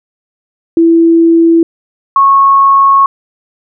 sine tone pair in turn, 332.1 / 1098.5 Hz, E4 / C#6, +13 / -16 cents, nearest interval octave + major sixth, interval 2071 cents, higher second, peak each -3 dBFS, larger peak neither, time 0.77-1.63 / 2.16-3.06 s, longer second, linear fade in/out 2 ms, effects none

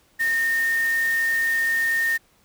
sine tone in noise, 1832 Hz, A#6, 31 cents flat, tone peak -19 dBFS, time 0.19-2.18 s, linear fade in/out 20 ms, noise white, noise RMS -36 dBFS, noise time 0.19-2.18 s, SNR +14 dB, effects pink hiss -60 dBFS RMS until 2.44 s

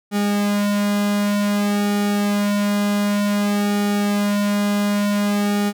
sawtooth tone with flanger, 204.7 Hz, G#3, 25 cents flat, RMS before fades -19 dBFS, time 0.11-5.73 s, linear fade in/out 50 ms, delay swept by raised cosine 1.9 to 2.68 ms, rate 0.54 Hz, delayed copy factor -1, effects none

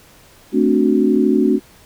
sine chord, D dominant seventh, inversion second, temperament equal, 220 / 261.6 / 293.7 / 370 Hz, A3 / C4 / D4 / F#4, 0 / 0 / 0 / 0 cents, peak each -17 dBFS, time 0.52-1.6 s, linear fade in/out 50 ms, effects pink hiss -47 dBFS RMS until 1.85 s

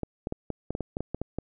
clicks, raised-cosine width 2 ms, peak -17 dBFS, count 12, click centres 0.033 / 0.271 / 0.324 / 0.503 / 0.706 / 0.751 / 0.807 / 0.969 / 1.006 / 1.146 / 1.216 / 1.386 s, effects none

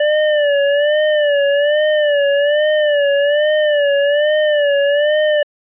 square tone with vibrato, 587 Hz, D5, 1 cent flat, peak -12 dBFS, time 0-5.43 s, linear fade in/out 5 ms, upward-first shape sine, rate 1.2 Hz, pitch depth 73 cents each way, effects resampled to 8000 Hz

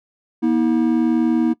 triangle tone pair together, 239.9 / 320.2 Hz, A#3 / D#4, +50 / +50 cents, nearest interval perfect fourth, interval 500 cents, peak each -15 dBFS, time 0.42-1.54 s, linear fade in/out 20 ms, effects noise-tail reverb RT60 0.1 s tail -19 dB re dry

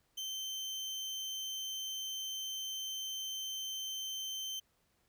30% pulse tone, 3103 Hz, G7, 18 cents flat, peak -35 dBFS, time 0.17-4.6 s, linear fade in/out 10 ms, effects pink hiss -75 dBFS RMS until 5.08 s

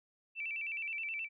sine tone with vibrato, 2489 Hz, D#7, in tune, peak -36 dBFS, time 0.35-1.29 s, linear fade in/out 50 ms, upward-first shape square, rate 9.5 Hz, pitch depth 120 cents each way, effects none

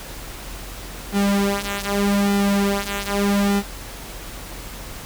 sawtooth tone with flanger, 200.6 Hz, G3, 40 cents sharp, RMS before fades -20 dBFS, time 1.12-3.63 s, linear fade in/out 50 ms, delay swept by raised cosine 1.8 to 5.2 ms, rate 0.82 Hz, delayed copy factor -0.8, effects added 44 Hz sine -36 dBFS peak until 5.05 s + pink hiss -36 dBFS RMS until 5.05 s

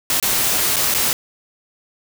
white noise with dropouts, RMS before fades -18 dBFS, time 0.1-1.13 s, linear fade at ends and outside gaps 1 ms, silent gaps 0.2-0.226 / 0.76-0.766 / 0.941-0.947 s, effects none

